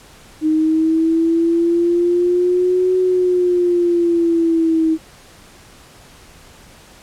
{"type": "linear two-way sweep", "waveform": "sine", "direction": "up then down", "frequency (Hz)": [310, 370, 318], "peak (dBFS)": -12, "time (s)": [0.41, 4.98], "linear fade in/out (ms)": 50, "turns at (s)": 2.97, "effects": ["pink hiss -44 dBFS RMS until 7.02 s", "low-pass 11000 Hz 12 dB/octave"]}